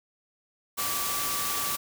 sine tone in noise, 1158 Hz, D6, 25 cents flat, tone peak -34 dBFS, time 0.77-1.77 s, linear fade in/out 20 ms, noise white, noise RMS -30 dBFS, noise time 0.77-1.77 s, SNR -7 dB, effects none

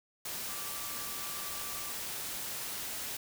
sine tone in noise, 1168 Hz, D6, 10 cents flat, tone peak -48 dBFS, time 0.49-1.92 s, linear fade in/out 5 ms, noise white, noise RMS -39 dBFS, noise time 0.25-3.17 s, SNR -12 dB, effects none

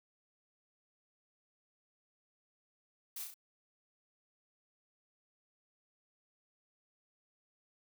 blue noise with echo, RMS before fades -43 dBFS, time 3.16-3.24 s, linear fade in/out 5 ms, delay 34 ms, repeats 3, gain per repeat -4 dB, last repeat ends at 3.342 s, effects none

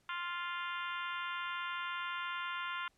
harmonic tone with a mistuned harmonic, 349.2 Hz, F4, in tune, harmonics 3 / 4 / 5 / 6 / 7 / 8 / 9 / 10, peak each -41 / -41 / -48 / -47 / -51 / -48 / -51 / -52 dBFS, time 0.09-2.88 s, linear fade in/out 2 ms, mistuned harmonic 9, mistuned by -18 cents, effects pink hiss -73 dBFS RMS until 2.97 s + low-pass 10000 Hz 12 dB/octave

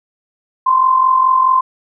sine tone with amplitude modulation, 1040 Hz, C6, 11 cents flat, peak -6 dBFS, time 0.66-1.61 s, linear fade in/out 10 ms, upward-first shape sine, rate 44.7 Hz, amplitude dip 60%, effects none

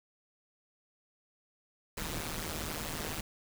pink noise with amplitude modulation, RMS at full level -34 dBFS, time 1.97-3.21 s, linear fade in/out 5 ms, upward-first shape sine, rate 156 Hz, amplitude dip 90%, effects none

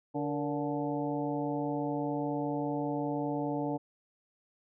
harmonic tone with a mistuned harmonic, 145.1 Hz, D3, 21 cents flat, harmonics 1 / 2 / 3 / 4 / 5 / 6, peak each -39 / -33 / -38 / -39 / -40 / -40 dBFS, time 0.14-3.78 s, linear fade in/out 20 ms, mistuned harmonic 3, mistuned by +100 cents, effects none

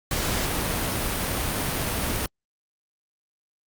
pink noise, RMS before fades -26 dBFS, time 0.11-2.26 s, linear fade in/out 2 ms, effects Opus 48 kbps

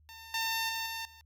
10% pulse tone with level steps, 903 Hz, A5, 45 cents sharp, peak -39 / -22 / -25 / -28 / -45 dBFS, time 0.09-1.21 s, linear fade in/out 0 ms, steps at 0.34 / 0.69 / 0.86 / 1.05 s, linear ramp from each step 2 ms, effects added 76 Hz sine -60 dBFS peak until 1.25 s

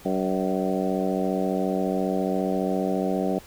harmonic tone with a mistuned harmonic, 94.6 Hz, F#2, 39 cents sharp, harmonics 2 / 3 / 4 / 5 / 6 / 7 / 8, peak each -27 / -29 / -30 / -31 / -32 / -32 / -33 dBFS, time 0.05-3.39 s, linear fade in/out 5 ms, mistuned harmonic 7, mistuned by -31 cents, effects pink hiss -48 dBFS RMS until 3.46 s

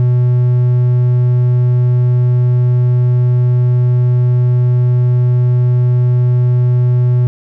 triangle tone, 123.47 Hz, B2, in tune, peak -6 dBFS, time 0-7.27 s, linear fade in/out 0 ms, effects none

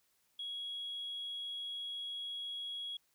sine tone, 3322 Hz, G#7, in tune, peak -38 dBFS, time 0.39-2.97 s, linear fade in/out 5 ms, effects tanh soft clip ceiling -35 dBFS + white hiss -75 dBFS RMS until 3.14 s

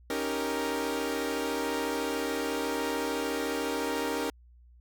sawtooth chord, Eb dominant seventh, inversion third, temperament equal, 277.2 / 311.1 / 392 / 466.2 Hz, Db4 / Eb4 / G4 / Bb4, 0 / 0 / 0 / 0 cents, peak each -31 / -32 / -33 / -29 dBFS, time 0.1-4.3 s, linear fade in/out 2 ms, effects added 60 Hz sine -53 dBFS peak until 4.8 s

